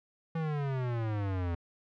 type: exponential sweep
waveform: square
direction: down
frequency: 165.5 to 83.8 Hz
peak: -31 dBFS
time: 0.35-1.55 s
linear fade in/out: 5 ms
effects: low-pass 2000 Hz 12 dB/octave